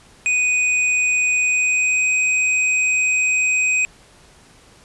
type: tone with pitch glide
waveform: square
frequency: 2489 to 2509 Hz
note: D#7 to D#7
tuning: 0 to +14 cents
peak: -16 dBFS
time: 0.26-3.85 s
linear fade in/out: 0 ms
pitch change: +14 cents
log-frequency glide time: 1.39-2.1 s
effects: pink hiss -49 dBFS RMS until 4.84 s + resampled to 24000 Hz